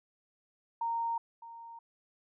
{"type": "tone with echo", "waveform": "sine", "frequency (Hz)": 925, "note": "A#5", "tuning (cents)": -14, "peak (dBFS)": -30, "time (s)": [0.81, 1.18], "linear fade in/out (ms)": 5, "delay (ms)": 610, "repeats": 1, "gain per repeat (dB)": -15, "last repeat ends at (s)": 1.79, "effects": []}